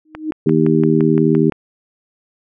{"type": "tone with exponential growth", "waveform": "sine", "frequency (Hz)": 311.1, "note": "D#4", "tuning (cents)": 0, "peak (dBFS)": -15, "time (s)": [0.05, 0.31], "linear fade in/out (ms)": 5, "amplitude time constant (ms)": 56}
{"type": "click train", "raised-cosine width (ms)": 0.5, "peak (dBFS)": -14, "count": 9, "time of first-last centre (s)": [0.15, 1.522], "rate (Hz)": 5.83}
{"type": "harmonic tone", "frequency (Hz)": 79.3, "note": "D#2", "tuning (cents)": 33, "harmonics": [2, 3, 4, 5], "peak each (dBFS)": [-16, -16, -16, -16], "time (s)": [0.46, 1.5], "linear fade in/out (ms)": 5}
{"effects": []}